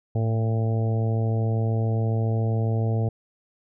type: harmonic tone with a mistuned harmonic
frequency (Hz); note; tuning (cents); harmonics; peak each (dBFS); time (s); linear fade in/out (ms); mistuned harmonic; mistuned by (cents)
112.7; A2; +42; 1 / 2 / 3 / 4 / 5 / 6 / 7; -21 / -32 / -37 / -33 / -38 / -37 / -41; 0.15-3.09; 5; 1; -30
effects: none